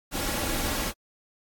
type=noise with comb filter; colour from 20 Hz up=pink; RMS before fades=-29 dBFS; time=0.11-0.93 s; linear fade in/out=50 ms; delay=3.6 ms; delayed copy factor=+0.5; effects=AAC 64 kbps